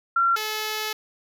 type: tone pair in turn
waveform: sine / 5% pulse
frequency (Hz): 1368 / 430.9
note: F6 / A4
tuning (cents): -36 / -36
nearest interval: octave + minor sixth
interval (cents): 2000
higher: first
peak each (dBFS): -17 / -15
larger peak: second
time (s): 0.16-0.36 / 0.36-0.93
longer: second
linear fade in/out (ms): 5
effects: none